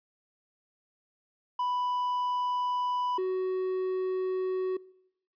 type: tone pair in turn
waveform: triangle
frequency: 990 / 372.9 Hz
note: B5 / F#4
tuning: +4 / +14 cents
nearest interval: octave + perfect fourth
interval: 1690 cents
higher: first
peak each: -25 dBFS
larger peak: neither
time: 1.59-3.18 / 3.18-4.77 s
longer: neither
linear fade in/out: 5 ms
effects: noise-tail reverb RT60 0.8 s tail -23 dB re dry + resampled to 11025 Hz